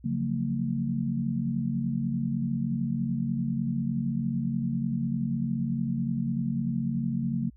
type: chord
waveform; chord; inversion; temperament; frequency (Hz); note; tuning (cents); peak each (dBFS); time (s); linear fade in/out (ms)
sine; Gb major seventh; second; equal with one note detuned; 138.59 / 174.61 / 185 / 228.3; Db3 / F3 / Gb3 / Bb3; 0 / 0 / 0 / -36; -31 / -34 / -34 / -29; 0.04-7.5; 10
effects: added 60 Hz sine -51 dBFS peak until 7.56 s